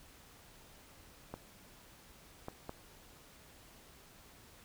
clicks, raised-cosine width 1 ms, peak -27 dBFS, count 3, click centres 1.34 / 2.484 / 2.694 s, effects pink hiss -59 dBFS RMS until 4.64 s

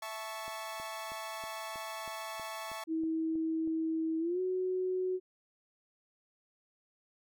sawtooth chord, A major, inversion second, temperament equal with one note detuned, 659.3 / 874.9 / 1108.7 Hz, E5 / A5 / C#6, 0 / -10 / 0 cents, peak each -40 dBFS, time 0.02-2.84 s, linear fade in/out 5 ms
click train, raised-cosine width 2 ms, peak -39 dBFS, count 11, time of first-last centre 0.48-3.675 s, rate 3.13 Hz
sine tone with pitch glide, 321.9 to 369.8 Hz, E4 to F#4, -41 to -1 cents, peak -30 dBFS, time 2.87-5.2 s, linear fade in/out 50 ms, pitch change +240 cents, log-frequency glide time 4.19-4.4 s
effects none

